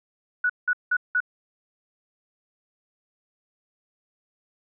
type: tone bursts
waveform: sine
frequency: 1471 Hz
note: F#6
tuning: 11 cents flat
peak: -19 dBFS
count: 4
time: 0.44-1.204 s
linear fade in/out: 5 ms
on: 56 ms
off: 180 ms
effects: none